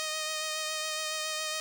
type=tone with vibrato; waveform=5% pulse; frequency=622.3 Hz; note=D#5; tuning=in tune; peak=-20 dBFS; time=0-1.6 s; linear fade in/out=0 ms; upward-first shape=triangle; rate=7.2 Hz; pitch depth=19 cents each way; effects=none